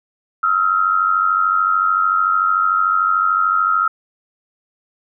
sine tone pair together, 1278 / 1371.5 Hz, D#6 / F6, +46 / -32 cents, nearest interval minor second, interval 122 cents, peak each -16 dBFS, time 0.43-3.88 s, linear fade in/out 5 ms, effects none

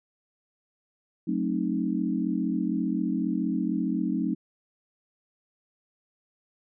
sine chord, F# diminished seventh, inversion none, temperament equal with one note detuned, 185 / 220 / 267 / 311.1 Hz, F#3 / A3 / C4 / Eb4, 0 / 0 / +35 / 0 cents, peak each -30 dBFS, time 1.27-4.35 s, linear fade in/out 10 ms, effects none

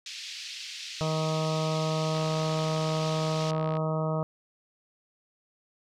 white band-pass noise, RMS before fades -40 dBFS, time 0.06-3.51 s, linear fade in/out 2 ms, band 2300 to 5300 Hz, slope 24 dB/octave
harmonic tone, 157.6 Hz, D#3, 23 cents sharp, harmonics 1 / 2 / 3 / 4 / 5 / 6 / 7 / 8, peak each -28 / -40 / -35 / -32 / -42 / -40 / -41 / -39 dBFS, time 1.01-4.23 s, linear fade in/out 0 ms
click train, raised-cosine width 0.3 ms, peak -26 dBFS, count 104, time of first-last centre 2.15-3.769 s, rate 63.6 Hz
effects none

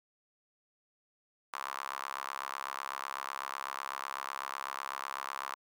sawtooth tone with high-pass filter, 68 Hz, C#2, 33 cents flat, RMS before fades -40 dBFS, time 1.53-5.55 s, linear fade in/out 5 ms, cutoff 1100 Hz, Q 4, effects none

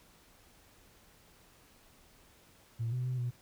sine tone with pitch steps, 115.1 / 125.4 / 127.1 / 122.1 Hz, A#2 / B2 / C3 / B2, -22 / +27 / -50 / -19 cents, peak -30 dBFS, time 2.79-3.31 s, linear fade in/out 20 ms, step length 130 ms, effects tanh soft clip ceiling -28 dBFS + pink hiss -62 dBFS RMS until 3.41 s

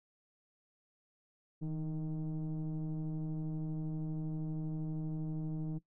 sine tone with frequency modulation, 158.3 Hz, D#3, 30 cents sharp, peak -32 dBFS, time 1.61-5.79 s, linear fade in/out 20 ms, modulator 152 Hz, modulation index 0.83, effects noise-tail reverb RT60 0.1 s tail -19 dB re dry + tanh soft clip ceiling -34 dBFS

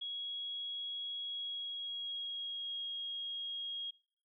sine tone with pitch glide, 3322 to 3274 Hz, G#7 to G#7, 0 to -25 cents, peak -38 dBFS, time 0.01-3.91 s, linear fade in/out 10 ms, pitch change -25 cents, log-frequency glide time 1.23-2.86 s, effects noise-tail reverb RT60 0.5 s tail -22 dB re dry

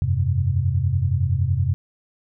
sine chord, F suspended second, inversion none, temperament equal, 87.31 / 98 / 130.81 Hz, F2 / G2 / C3, 0 / 0 / 0 cents, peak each -22 dBFS, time 0.02-1.74 s, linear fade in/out 0 ms, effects none

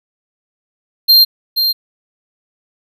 square tone with echo, 4186 Hz, C8, in tune, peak -5 dBFS, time 1.08-1.25 s, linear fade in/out 20 ms, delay 480 ms, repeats 1, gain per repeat -7 dB, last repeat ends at 1.73 s, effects none

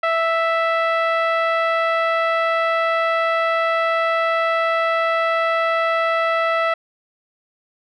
10% pulse tone with low-pass filter, 659.3 Hz, E5, in tune, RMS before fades -19 dBFS, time 0.03-6.74 s, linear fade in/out 5 ms, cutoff 1600 Hz, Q 0.95, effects none

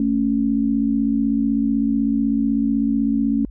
sine tone pair together, 221.2 / 277.2 Hz, A3 / C#4, +9 / 0 cents, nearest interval major third, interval 391 cents, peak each -19 dBFS, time 0-3.45 s, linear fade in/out 2 ms, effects added 50 Hz sine -34 dBFS peak until 3.5 s

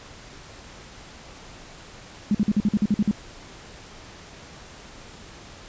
sine tone bursts, 207.7 Hz, G#3, in tune, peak -16 dBFS, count 10, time 2.31-3.112 s, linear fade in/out 2 ms, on 37 ms, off 48 ms, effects pink hiss -44 dBFS RMS until 5.68 s + resampled to 16000 Hz

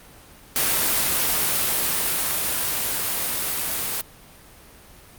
white noise with level ramp, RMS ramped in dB -20 to -26 dBFS, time 0.56-4.01 s, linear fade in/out 0 ms, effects pink hiss -47 dBFS RMS until 5.18 s + Opus 32 kbps

